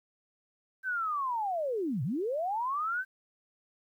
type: linear two-way sweep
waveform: sine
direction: down then up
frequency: 1568 to 114.5 to 1568 Hz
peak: -29 dBFS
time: 0.83-3.05 s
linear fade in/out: 50 ms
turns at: 2.03 s
effects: 11-bit